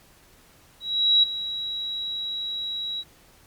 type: tone with ADSR envelope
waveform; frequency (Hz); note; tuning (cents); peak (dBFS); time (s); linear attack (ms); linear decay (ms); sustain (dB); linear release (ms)
sine; 3877; B7; -33; -13; 0.8-3.04; 430; 11; -14; 46
effects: pink hiss -55 dBFS RMS until 3.46 s + MP3 96 kbps